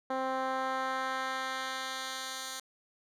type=tone with band-pass filter sweep; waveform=10% pulse; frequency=262.4 Hz; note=C4; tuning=5 cents sharp; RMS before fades=-35 dBFS; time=0.1-2.6 s; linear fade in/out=5 ms; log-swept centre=590 to 6400 Hz; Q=0.77; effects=none